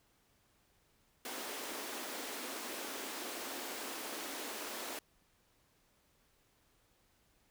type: high-pass noise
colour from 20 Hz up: pink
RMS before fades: -43 dBFS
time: 1.25-4.99 s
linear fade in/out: 2 ms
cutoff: 240 Hz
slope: 48 dB/octave
effects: pink hiss -72 dBFS RMS until 7.5 s